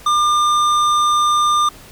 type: tone with hard clipping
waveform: sine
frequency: 1200 Hz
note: D6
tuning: 37 cents sharp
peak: -14 dBFS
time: 0.06-1.69 s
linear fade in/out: 5 ms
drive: 12 dB
effects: pink hiss -41 dBFS RMS until 1.91 s